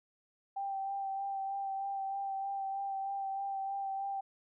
sine tone with vibrato, 784 Hz, G5, in tune, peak -34 dBFS, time 0.56-4.21 s, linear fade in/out 10 ms, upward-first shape sine, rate 3.2 Hz, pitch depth 18 cents each way, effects none

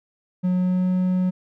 triangle tone with pitch glide, 181.8 to 183.49 Hz, F#3 to F#3, -30 to -14 cents, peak -16 dBFS, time 0.43-1.31 s, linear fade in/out 20 ms, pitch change +16 cents, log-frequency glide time 0.53-0.89 s, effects none

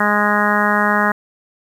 harmonic tone, 207.7 Hz, G#3, in tune, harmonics 1 / 2 / 3 / 4 / 5 / 6 / 7 / 8 / 9, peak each -20 / -26 / -23 / -22 / -21 / -21 / -22 / -21 / -22 dBFS, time 0-1.12 s, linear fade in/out 5 ms, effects 7-bit

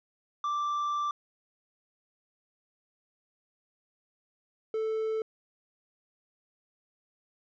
triangle tone pair in turn, 1174.7 / 440 Hz, D6 / A4, 0 / 0 cents, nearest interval octave + perfect fourth, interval 1700 cents, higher first, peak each -26 dBFS, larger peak neither, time 0.44-1.11 / 4.74-5.22 s, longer first, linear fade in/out 2 ms, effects resampled to 16000 Hz

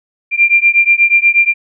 sine beating tone pair, 2377 / 2385.3 Hz, D7 / D7, +20 / +26 cents, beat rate 8.3 Hz, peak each -10 dBFS, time 0.31-1.54 s, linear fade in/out 50 ms, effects none

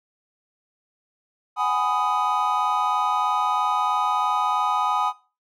triangle chord, G# minor seventh, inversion third, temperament just, 747.5 / 830.6 / 996.7 / 1245.9 Hz, F#5 / G#5 / B5 / D#6, +17 / 0 / +16 / +2 cents, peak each -27 / -23 / -25 / -22 dBFS, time 1.56-5.13 s, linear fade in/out 50 ms, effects noise-tail reverb RT60 0.3 s tail -18 dB re dry

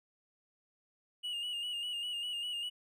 triangle tone with vibrato, 2880 Hz, F#7, 47 cents flat, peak -34 dBFS, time 1.23-2.7 s, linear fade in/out 20 ms, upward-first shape square, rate 5 Hz, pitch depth 35 cents each way, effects none

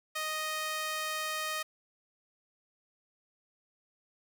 sawtooth tone with high-pass filter, 622.3 Hz, D#5, in tune, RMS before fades -35 dBFS, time 0.15-1.63 s, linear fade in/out 10 ms, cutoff 1300 Hz, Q 0.97, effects none

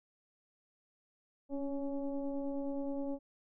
sine tone with frequency modulation, 277.2 Hz, C#4, in tune, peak -34 dBFS, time 1.49-3.19 s, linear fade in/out 50 ms, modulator 282 Hz, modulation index 1.1, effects none

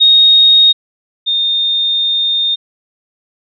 sine tone pair in turn, 3729 / 3650 Hz, A#7 / A#7, 0 / -37 cents, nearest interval unison, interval 37 cents, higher first, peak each -4 / -11 dBFS, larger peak first, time 0-0.73 / 1.26-2.56 s, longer second, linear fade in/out 20 ms, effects none

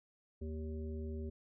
harmonic tone with a mistuned harmonic, 77.78 Hz, D#2, in tune, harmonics 1 / 3 / 5 / 7, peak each -40 / -46 / -47 / -58 dBFS, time 0.41-1.3 s, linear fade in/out 10 ms, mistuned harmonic 7, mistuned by +59 cents, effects none

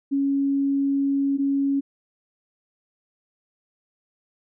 sine tone pair in turn, 277.2 / 277.2 Hz, C#4 / C#4, 0 / 0 cents, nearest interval unison, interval 0 cents, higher neither, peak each -19 dBFS, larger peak neither, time 0.11-1.38 / 1.38-1.81 s, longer first, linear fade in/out 20 ms, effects none

